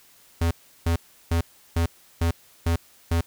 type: tone bursts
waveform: square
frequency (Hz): 83.9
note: E2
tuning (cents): +31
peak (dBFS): -20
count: 7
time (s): 0.41-3.21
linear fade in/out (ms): 5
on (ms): 100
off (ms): 350
effects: white hiss -55 dBFS RMS until 3.26 s